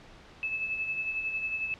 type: tone with tremolo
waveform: sine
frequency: 2610 Hz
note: E7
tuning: 18 cents flat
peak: -27 dBFS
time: 0.43-1.74 s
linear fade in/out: 0 ms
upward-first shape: sine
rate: 11 Hz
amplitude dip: 50%
effects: pink hiss -52 dBFS RMS until 1.79 s + low-pass 4000 Hz 12 dB/octave